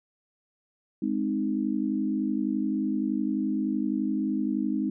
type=chord; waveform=sine; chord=Ab major; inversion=none; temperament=equal with one note detuned; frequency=207.7 / 260.1 / 311.1 Hz; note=Ab3 / C4 / Eb4; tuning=0 / -10 / 0 cents; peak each=-29 dBFS; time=1.02-4.9 s; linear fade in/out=5 ms; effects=none